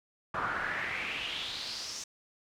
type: noise with band-pass filter sweep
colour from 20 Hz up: brown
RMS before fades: -36 dBFS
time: 0.34-2.04 s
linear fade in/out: 5 ms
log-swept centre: 1200 to 6200 Hz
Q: 4.2
effects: none